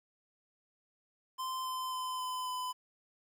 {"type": "tone with pitch steps", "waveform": "square", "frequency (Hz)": [1036, 1028.8, 1021.7, 1014.7, 1007.7], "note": ["C6", "C6", "C6", "B5", "B5"], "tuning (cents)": [-17, -30, -42, 47, 35], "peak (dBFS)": -36, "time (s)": [1.38, 2.73], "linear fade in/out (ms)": 20, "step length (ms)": 270, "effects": ["11-bit"]}